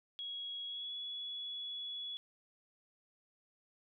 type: tone with pitch glide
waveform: sine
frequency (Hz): 3322 to 3388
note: G#7 to G#7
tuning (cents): 0 to +34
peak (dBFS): -40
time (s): 0.19-2.17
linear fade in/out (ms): 0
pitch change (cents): +34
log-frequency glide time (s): 0.66-0.92
effects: none